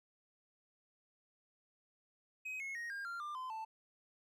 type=tone with pitch steps; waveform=triangle; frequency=2528 / 2175 / 1872.1 / 1611 / 1386.4 / 1193.1 / 1026.7 / 883.5 Hz; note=D#7 / C#7 / A#6 / G6 / F6 / D6 / C6 / A5; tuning=+27 / -33 / +7 / +47 / -13 / +27 / -33 / +7 cents; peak=-39 dBFS; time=2.45-3.65 s; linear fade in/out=10 ms; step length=150 ms; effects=none